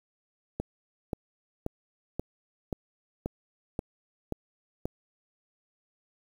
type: click train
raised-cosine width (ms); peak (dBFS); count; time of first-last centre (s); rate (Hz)
2; -17; 9; 0.6-4.855; 1.88
effects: 8-bit